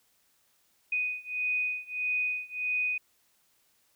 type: beating tone pair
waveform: sine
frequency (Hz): 2489 / 2490.6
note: D#7 / D#7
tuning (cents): 0 / +1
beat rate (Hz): 1.6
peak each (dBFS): -31 / -32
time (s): 0.92-2.98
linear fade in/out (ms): 5
effects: white hiss -69 dBFS RMS until 3.95 s